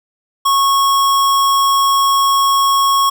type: tone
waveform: square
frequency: 1100 Hz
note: C#6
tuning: 14 cents flat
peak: -11 dBFS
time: 0.45-3.1 s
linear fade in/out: 10 ms
effects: none

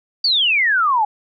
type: exponential sweep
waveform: sine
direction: down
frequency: 4699 to 814 Hz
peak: -13 dBFS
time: 0.24-1.05 s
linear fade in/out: 5 ms
effects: none

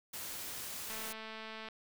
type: noise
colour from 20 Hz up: white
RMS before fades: -43 dBFS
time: 0.13-1.13 s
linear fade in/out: 10 ms
type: click train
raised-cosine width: 0.3 ms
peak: -30 dBFS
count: 174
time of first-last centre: 0.9-1.686 s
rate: 220 Hz
effects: none

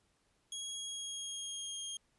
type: tone with pitch glide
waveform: 20% pulse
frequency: 3305 to 3233 Hz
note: G#7 to G#7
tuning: -9 to -47 cents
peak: -34 dBFS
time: 0.52-1.97 s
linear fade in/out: 2 ms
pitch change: -38 cents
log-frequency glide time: 0.74-1.82 s
effects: pink hiss -75 dBFS RMS until 2.18 s + resampled to 24000 Hz

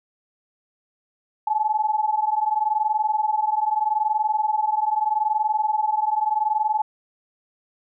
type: tone pair together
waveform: sine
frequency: 848 / 868.8 Hz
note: G#5 / A5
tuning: +36 / -22 cents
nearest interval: unison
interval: 42 cents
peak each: -22 dBFS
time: 1.47-6.82 s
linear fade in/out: 5 ms
effects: none

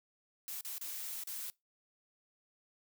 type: noise with dropouts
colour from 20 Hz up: blue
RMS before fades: -42 dBFS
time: 0.48-1.5 s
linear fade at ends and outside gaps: 0 ms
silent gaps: 0.609-0.649 / 0.781-0.812 / 1.236-1.272 s
effects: noise-tail reverb RT60 0.2 s tail -23 dB re dry

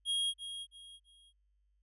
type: tone with echo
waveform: square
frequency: 3270 Hz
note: G#7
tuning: 28 cents flat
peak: -31 dBFS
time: 0.05-0.34 s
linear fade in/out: 50 ms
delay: 330 ms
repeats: 3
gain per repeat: -10 dB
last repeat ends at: 1.33 s
effects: added 50 Hz sine -70 dBFS peak until 1.82 s + resampled to 24000 Hz

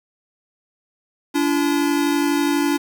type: tone pair together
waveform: square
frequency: 287.9 / 340 Hz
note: D4 / F4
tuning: -34 / -46 cents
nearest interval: minor third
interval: 288 cents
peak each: -19 / -22 dBFS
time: 1.34-2.78 s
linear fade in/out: 20 ms
effects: 7-bit

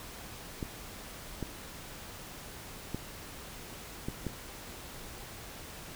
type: clicks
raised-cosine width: 3 ms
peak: -21 dBFS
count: 5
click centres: 0.628 / 1.427 / 2.946 / 4.085 / 4.267 s
effects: pink hiss -46 dBFS RMS until 5.95 s

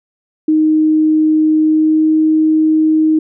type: tone with pitch glide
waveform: sine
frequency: 311.1 to 313.3 Hz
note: D#4 to D#4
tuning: 0 to +12 cents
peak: -8 dBFS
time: 0.48-3.19 s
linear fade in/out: 5 ms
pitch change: +12 cents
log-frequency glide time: 1.6-2.1 s
effects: none

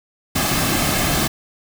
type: noise with comb filter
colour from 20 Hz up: pink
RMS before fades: -19 dBFS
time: 0.35-1.28 s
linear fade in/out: 10 ms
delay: 2.1 ms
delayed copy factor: -0.5
effects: none

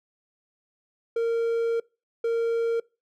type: tone bursts at uneven times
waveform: triangle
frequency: 461.7 Hz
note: A#4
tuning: 17 cents flat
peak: -20 dBFS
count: 2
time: 1.16-1.8 / 2.24-2.8 s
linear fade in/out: 5 ms
effects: noise-tail reverb RT60 0.3 s tail -24 dB re dry

